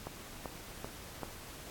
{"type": "click train", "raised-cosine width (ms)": 1, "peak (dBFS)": -24, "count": 4, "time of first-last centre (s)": [0.07, 1.233], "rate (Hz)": 2.58, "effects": ["pink hiss -49 dBFS RMS until 1.7 s", "AAC 64 kbps"]}